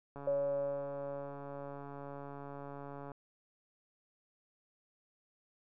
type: click train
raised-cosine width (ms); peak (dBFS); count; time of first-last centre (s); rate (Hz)
1; -33; 418; 0.16-3.117; 141
type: tone with exponential decay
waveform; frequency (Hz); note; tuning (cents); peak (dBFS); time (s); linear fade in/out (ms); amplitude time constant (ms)
sine; 562; C#5; +24; -28; 0.27-2.8; 5; 550
effects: none